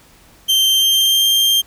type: tone with pitch glide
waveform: 40% pulse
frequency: 3136 to 3178 Hz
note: G7 to G7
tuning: 0 to +23 cents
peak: -10 dBFS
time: 0.48-1.62 s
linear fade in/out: 20 ms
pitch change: +23 cents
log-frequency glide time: 0.68-1.27 s
effects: pink hiss -48 dBFS RMS until 1.66 s